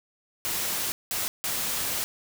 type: noise bursts at uneven times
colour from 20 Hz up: white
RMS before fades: -29 dBFS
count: 3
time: 0.45-0.92 / 1.11-1.28 / 1.44-2.04 s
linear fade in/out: 0 ms
effects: none